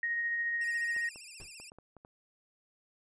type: tone with tremolo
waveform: sine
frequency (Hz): 1871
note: A#6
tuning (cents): +6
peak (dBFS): -29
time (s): 0.03-1.09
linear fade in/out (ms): 2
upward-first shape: sine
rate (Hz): 14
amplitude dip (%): 25
type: tone with vibrato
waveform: 5% pulse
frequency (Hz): 2556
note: D#7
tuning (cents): +46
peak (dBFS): -37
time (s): 0.61-1.7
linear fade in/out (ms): 5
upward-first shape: sine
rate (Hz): 15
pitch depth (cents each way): 130
type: clicks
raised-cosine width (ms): 1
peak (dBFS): -38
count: 7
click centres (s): 0.965 / 1.159 / 1.6 / 1.719 / 1.786 / 1.967 / 2.049
type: noise with exponential decay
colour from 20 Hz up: brown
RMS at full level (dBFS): -41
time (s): 1.4-1.52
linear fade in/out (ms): 1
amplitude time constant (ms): 26
effects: resampled to 22050 Hz